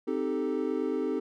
triangle chord, A half-diminished seventh, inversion first, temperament equal, 261.6 / 311.1 / 392 / 440 Hz, C4 / Eb4 / G4 / A4, 0 / 0 / 0 / 0 cents, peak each -31 dBFS, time 0.07-1.2 s, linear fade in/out 10 ms, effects none

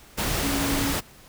sine tone in noise, 279 Hz, C#4, 11 cents sharp, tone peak -26 dBFS, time 0.42-0.93 s, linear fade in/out 20 ms, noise pink, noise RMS -26 dBFS, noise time 0.17-1.01 s, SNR -3 dB, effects pink hiss -50 dBFS RMS until 1.28 s

